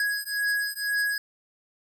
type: beating tone pair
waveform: square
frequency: 1661.2 / 1663.2 Hz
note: G#6 / G#6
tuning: 0 / +2 cents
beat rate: 2 Hz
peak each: -29 dBFS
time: 0-1.18 s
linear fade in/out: 2 ms
effects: none